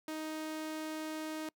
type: tone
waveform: sawtooth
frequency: 312.4 Hz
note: D#4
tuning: 7 cents sharp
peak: -34 dBFS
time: 0.08-1.49 s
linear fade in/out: 2 ms
effects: noise-tail reverb RT60 0.1 s tail -26 dB re dry